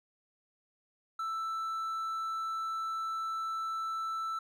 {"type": "tone", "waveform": "triangle", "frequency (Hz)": 1324, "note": "E6", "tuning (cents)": 7, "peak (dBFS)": -31, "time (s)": [1.19, 4.39], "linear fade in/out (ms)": 5, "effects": []}